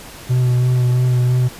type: tone with vibrato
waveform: triangle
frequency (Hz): 124.9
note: B2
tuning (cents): +20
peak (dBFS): -10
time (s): 0.29-1.49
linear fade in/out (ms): 20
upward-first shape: sine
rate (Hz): 3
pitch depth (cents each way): 18
effects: pink hiss -36 dBFS RMS until 1.59 s + resampled to 32000 Hz